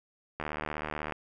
click train, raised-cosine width 0.5 ms, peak -19 dBFS, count 56, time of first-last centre 0.4-1.123 s, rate 76.1 Hz, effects none

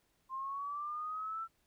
sine linear sweep, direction up, 1046 to 1344 Hz, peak -37 dBFS, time 0.29-1.48 s, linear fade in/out 50 ms, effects pink hiss -75 dBFS RMS until 1.66 s

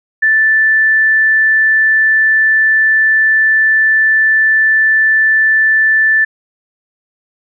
sine tone, 1760 Hz, A6, in tune, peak -7 dBFS, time 0.22-6.25 s, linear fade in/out 10 ms, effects none

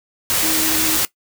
sine tone in noise, 315.8 Hz, D#4, 26 cents sharp, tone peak -24 dBFS, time 0.43-0.97 s, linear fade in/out 0 ms, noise white, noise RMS -18 dBFS, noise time 0.3-1.05 s, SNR -9 dB, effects noise-tail reverb RT60 0.1 s tail -18 dB re dry

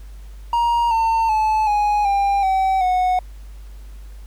triangle tone with pitch steps, 942 / 903.6 / 866.8 / 831.5 / 797.6 / 765.1 / 734 Hz, A#5 / A5 / A5 / G#5 / G5 / G5 / F#5, +18 / +46 / -26 / +2 / +30 / -42 / -14 cents, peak -13 dBFS, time 0.53-3.19 s, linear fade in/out 2 ms, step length 380 ms, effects added 50 Hz sine -34 dBFS peak until 4.26 s + pink hiss -53 dBFS RMS until 4.26 s

